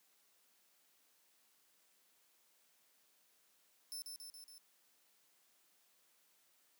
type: tone with echo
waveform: 20% pulse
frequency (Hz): 5300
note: E8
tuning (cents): +9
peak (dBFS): -38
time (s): 3.92-4.02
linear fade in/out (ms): 0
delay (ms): 140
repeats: 4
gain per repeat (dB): -3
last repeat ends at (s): 4.58
effects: white hiss -73 dBFS RMS until 6.79 s + high-pass 200 Hz 12 dB/octave